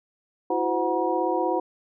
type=tone cluster; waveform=sine; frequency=329.8 / 366.1 / 513 / 738 / 955 Hz; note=E4 / F#4 / C5 / F#5 / A#5; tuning=+1 / -18 / -34 / -5 / +42 cents; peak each=-28 dBFS; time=0.5-1.6 s; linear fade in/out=5 ms; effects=none